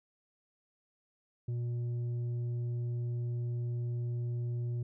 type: tone with tanh clipping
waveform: sine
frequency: 120 Hz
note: B2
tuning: 49 cents flat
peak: -33 dBFS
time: 1.48-4.83 s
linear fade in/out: 5 ms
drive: 5 dB
effects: none